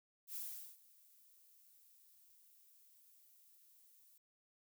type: noise with ADSR envelope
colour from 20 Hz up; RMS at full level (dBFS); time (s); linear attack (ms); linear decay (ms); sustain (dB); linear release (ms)
violet; -44; 0.27-4.18; 87; 410; -23; 3
effects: none